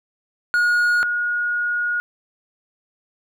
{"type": "tone pair in turn", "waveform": ["triangle", "sine"], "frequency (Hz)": [1442, 1442], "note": ["F#6", "F#6"], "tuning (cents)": [-45, -45], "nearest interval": "unison", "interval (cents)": 0, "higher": "neither", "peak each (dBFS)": [-13, -19], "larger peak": "first", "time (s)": [[0.54, 1.03], [1.03, 2]], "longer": "second", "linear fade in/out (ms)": 0, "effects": []}